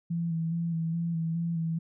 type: tone with vibrato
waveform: sine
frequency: 166.1 Hz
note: E3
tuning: 13 cents sharp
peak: -27 dBFS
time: 0.1-1.79 s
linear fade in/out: 10 ms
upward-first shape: square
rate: 2.4 Hz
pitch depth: 26 cents each way
effects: none